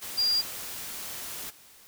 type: tone in noise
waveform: sine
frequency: 4793 Hz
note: D8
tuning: 34 cents sharp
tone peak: -22 dBFS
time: 0.17-0.42 s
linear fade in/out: 20 ms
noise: white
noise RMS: -38 dBFS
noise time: 0.01-1.51 s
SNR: +13 dB
effects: white hiss -54 dBFS RMS until 1.87 s